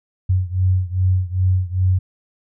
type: beating tone pair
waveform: sine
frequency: 91.6 / 94.1 Hz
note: F#2 / F#2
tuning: -17 / +30 cents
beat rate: 2.5 Hz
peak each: -17 / -19 dBFS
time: 0.29-1.99 s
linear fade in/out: 10 ms
effects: none